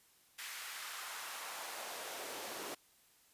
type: noise with high-pass filter sweep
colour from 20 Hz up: pink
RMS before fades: -45 dBFS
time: 0.38-2.75 s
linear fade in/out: 10 ms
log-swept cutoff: 1800 to 360 Hz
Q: 1.3
effects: white hiss -68 dBFS RMS until 3.33 s + resampled to 32000 Hz